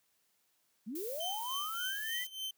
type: linear sweep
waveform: sine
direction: up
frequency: 190.2 to 2016 Hz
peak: -38 dBFS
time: 0.86-2.25 s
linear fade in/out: 20 ms
type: noise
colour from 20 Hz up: violet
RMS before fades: -44 dBFS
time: 0.95-2.27 s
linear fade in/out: 5 ms
type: tone with tremolo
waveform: 40% pulse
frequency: 3093 Hz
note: G7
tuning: 24 cents flat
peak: -35 dBFS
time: 1.2-2.51 s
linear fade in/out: 5 ms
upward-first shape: triangle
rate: 3.4 Hz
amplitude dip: 90%
effects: white hiss -75 dBFS RMS until 2.57 s + high-pass 100 Hz 12 dB/octave